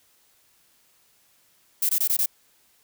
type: noise bursts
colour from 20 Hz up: violet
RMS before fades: -22 dBFS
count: 5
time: 1.82-2.26 s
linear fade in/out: 5 ms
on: 72 ms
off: 20 ms
effects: white hiss -62 dBFS RMS until 2.83 s